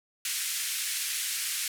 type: band-pass noise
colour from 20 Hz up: white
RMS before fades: -32 dBFS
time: 0.25-1.68 s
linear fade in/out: 2 ms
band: 1700 to 12000 Hz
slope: 24 dB/octave
effects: none